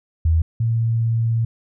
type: tone pair in turn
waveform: sine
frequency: 81 / 114.55 Hz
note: E2 / A#2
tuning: -30 / -30 cents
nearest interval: tritone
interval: 600 cents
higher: second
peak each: -13 / -16 dBFS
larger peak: first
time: 0.25-0.42 / 0.6-1.45 s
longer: second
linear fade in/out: 5 ms
effects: none